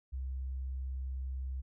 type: tone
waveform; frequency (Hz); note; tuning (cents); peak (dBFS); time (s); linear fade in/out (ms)
sine; 65.41; C2; 0; -35; 0.12-1.62; 20
effects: none